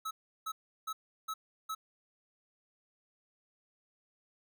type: tone bursts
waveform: square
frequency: 1294 Hz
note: E6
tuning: 32 cents flat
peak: -36 dBFS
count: 5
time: 0.05-1.75 s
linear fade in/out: 10 ms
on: 60 ms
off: 350 ms
effects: none